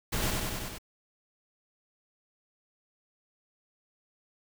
pink noise with echo, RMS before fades -31 dBFS, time 0.12-0.31 s, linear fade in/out 10 ms, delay 95 ms, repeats 5, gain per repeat -2 dB, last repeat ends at 0.785 s, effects none

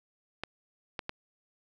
clicks, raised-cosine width 0.3 ms, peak -18 dBFS, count 3, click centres 0.436 / 0.992 / 1.094 s, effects none

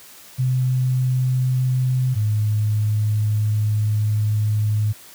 sine tone pair in turn, 128.1 / 106.38 Hz, C3 / G#2, -36 / +42 cents, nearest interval minor third, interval 322 cents, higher first, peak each -16 dBFS, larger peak neither, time 0.38-2.15 / 2.15-4.93 s, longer second, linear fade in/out 20 ms, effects white hiss -44 dBFS RMS until 5.14 s + high-pass 60 Hz 12 dB/octave

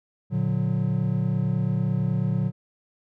triangle chord, Bb augmented, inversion none, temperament just, 116.54 / 145.68 / 182.1 Hz, Bb2 / D3 / F#3, 0 / -14 / -27 cents, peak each -24 dBFS, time 0.3-2.52 s, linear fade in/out 50 ms, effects none

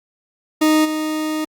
40% pulse tone with level steps, 310 Hz, D#4, 6 cents flat, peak -11 / -19 dBFS, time 0.61-1.45 s, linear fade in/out 10 ms, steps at 0.84 s, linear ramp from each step 20 ms, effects Opus 48 kbps

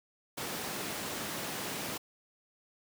pink high-pass noise, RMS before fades -38 dBFS, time 0.37-1.98 s, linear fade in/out 10 ms, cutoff 180 Hz, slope 12 dB/octave, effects none

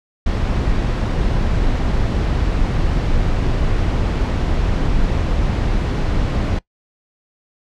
brown noise, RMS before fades -17 dBFS, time 0.26-6.59 s, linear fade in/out 5 ms, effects noise-tail reverb RT60 0.1 s tail -21 dB re dry + low-pass 5000 Hz 12 dB/octave

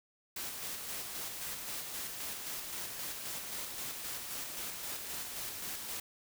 white noise with tremolo, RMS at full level -40 dBFS, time 0.36-6 s, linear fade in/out 5 ms, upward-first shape square, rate 3.8 Hz, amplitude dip 30%, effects none

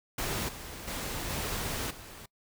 pink noise with level steps, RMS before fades -33 / -43 / -36 / -34 / -47 dBFS, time 0.18-2.26 s, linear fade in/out 5 ms, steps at 0.48 / 0.87 / 1.29 / 1.9 s, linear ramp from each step 10 ms, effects noise-tail reverb RT60 0.1 s tail -24 dB re dry

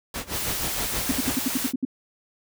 pink noise with tremolo, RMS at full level -29 dBFS, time 0.14-1.36 s, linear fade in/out 2 ms, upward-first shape sine, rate 6.3 Hz, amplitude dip 90%
white noise, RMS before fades -29 dBFS, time 0.31-1.73 s, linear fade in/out 50 ms
sine tone bursts, 260 Hz, C4, 11 cents flat, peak -20 dBFS, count 9, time 1.09-1.851 s, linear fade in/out 5 ms, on 25 ms, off 67 ms
effects none

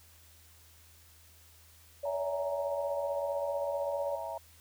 sine tone, 570 Hz, C#5, 48 cents sharp, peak -32 dBFS, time 2.03-4.16 s, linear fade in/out 10 ms
sine chord, A# half-diminished seventh, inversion first, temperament equal, 554.4 / 659.3 / 830.6 / 932.3 Hz, C#5 / E5 / G#5 / A#5, 0 / 0 / 0 / 0 cents, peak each -44 / -39 / -45 / -40 dBFS, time 2.05-4.38 s, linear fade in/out 5 ms
effects added 81 Hz sine -60 dBFS peak until 4.6 s + white hiss -60 dBFS RMS until 4.6 s

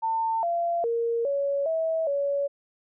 sine tone with pitch steps, 899 / 685 / 465 / 561 / 648 / 564 Hz, A5 / F5 / A#4 / C#5 / E5 / C#5, +37 / -34 / -4 / +21 / -30 / +30 cents, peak -23 dBFS, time 0.02-2.48 s, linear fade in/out 20 ms, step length 410 ms, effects none

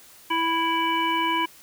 harmonic tone, 329.6 Hz, E4, in tune, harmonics 1 / 3 / 5 / 7 / 9, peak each -29 / -23 / -33 / -29 / -30 dBFS, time 0.3-1.46 s, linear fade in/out 10 ms, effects white hiss -50 dBFS RMS until 1.62 s

